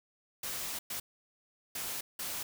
white noise bursts at uneven times, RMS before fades -38 dBFS, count 4, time 0.43-0.79 / 0.9-1 / 1.75-2.01 / 2.19-2.43 s, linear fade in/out 5 ms, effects none

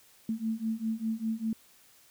sine beating tone pair, 220 / 225 Hz, A3 / A3, 0 / +39 cents, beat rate 5 Hz, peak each -33 / -32 dBFS, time 0.29-1.53 s, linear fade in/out 2 ms, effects white hiss -60 dBFS RMS until 2.1 s

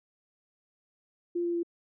sine tone with pitch steps, 347.1 / 344.5 / 341.9 Hz, F4 / F4 / F4, -11 / -24 / -37 cents, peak -27 dBFS, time 1.35-1.632 s, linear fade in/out 10 ms, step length 94 ms, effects none

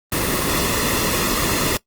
pink noise with comb filter, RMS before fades -20 dBFS, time 0.12-1.77 s, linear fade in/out 2 ms, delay 1.3 ms, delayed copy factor -0.55, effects noise-tail reverb RT60 0.1 s tail -20 dB re dry + Opus 24 kbps

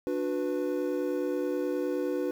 triangle chord, B minor, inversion first, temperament equal with one note detuned, 293.7 / 363.2 / 493.9 Hz, D4 / F#4 / B4, 0 / -32 / 0 cents, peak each -30 / -30 / -30 dBFS, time 0.07-2.31 s, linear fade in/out 0 ms, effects 9-bit

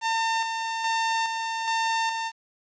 sawtooth tone with tremolo, 904 Hz, A5, 47 cents sharp, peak -19 dBFS, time 0.01-2.32 s, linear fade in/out 50 ms, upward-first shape square, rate 1.2 Hz, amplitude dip 40%, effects resampled to 16000 Hz + 9-bit

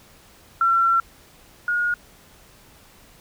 sine tone pair in turn, 1356 / 1436.6 Hz, E6 / F6, +49 / +48 cents, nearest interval minor second, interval 99 cents, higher second, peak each -15 / -19 dBFS, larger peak first, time 0.61-1 / 1.68-1.94 s, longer first, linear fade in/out 2 ms, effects pink hiss -51 dBFS RMS until 3.2 s

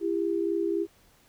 sine tone pair together, 335.9 / 399.5 Hz, E4 / G4, +33 / +33 cents, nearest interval minor third, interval 300 cents, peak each -27 / -28 dBFS, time 0-0.87 s, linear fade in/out 50 ms, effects pink hiss -61 dBFS RMS until 1.28 s

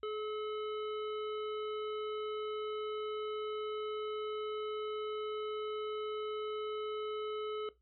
harmonic tone with a mistuned harmonic, 430 Hz, A4, 40 cents flat, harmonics 1 / 3 / 5 / 7 / 9, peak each -36 / -44 / -56 / -50 / -61 dBFS, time 0.03-7.69 s, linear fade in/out 2 ms, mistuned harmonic 1, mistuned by -15 cents, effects noise-tail reverb RT60 0.2 s tail -17 dB re dry + added 60 Hz sine -70 dBFS peak until 7.81 s

